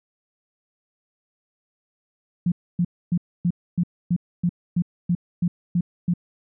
sine tone bursts, 174.61 Hz, F3, in tune, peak -17 dBFS, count 12, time 2.46-6.138 s, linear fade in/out 5 ms, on 59 ms, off 270 ms, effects none

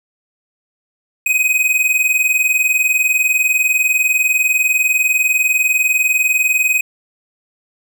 square tone pair together, 2500 / 2520 Hz, D#7 / D#7, +8 / +21 cents, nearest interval unison, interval 13 cents, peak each -16 dBFS, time 1.26-6.81 s, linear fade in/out 5 ms, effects none

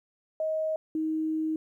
sine tone pair in turn, 630 / 315 Hz, D#5 / D#4, +21 / +21 cents, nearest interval octave, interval 1200 cents, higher first, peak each -26 dBFS, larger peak neither, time 0.4-0.76 / 0.95-1.56 s, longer second, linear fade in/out 2 ms, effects 11-bit

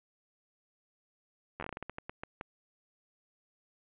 slowing click train, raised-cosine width 0.5 ms, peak -24 dBFS, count 14, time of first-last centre 1.6-2.411 s, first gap 11 ms, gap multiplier 1.26, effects resampled to 8000 Hz + 10-bit

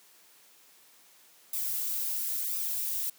violet noise with flanger, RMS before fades -32 dBFS, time 1.53-3.1 s, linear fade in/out 5 ms, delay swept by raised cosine 0.8 to 4.3 ms, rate 0.97 Hz, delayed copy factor +0.65, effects white hiss -59 dBFS RMS until 3.18 s + high-pass 200 Hz 12 dB/octave

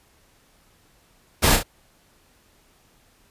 pink noise with echo, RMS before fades -17 dBFS, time 1.42-1.57 s, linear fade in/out 20 ms, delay 32 ms, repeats 2, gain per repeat -6 dB, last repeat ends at 1.634 s, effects pink hiss -59 dBFS RMS until 3.3 s + resampled to 32000 Hz

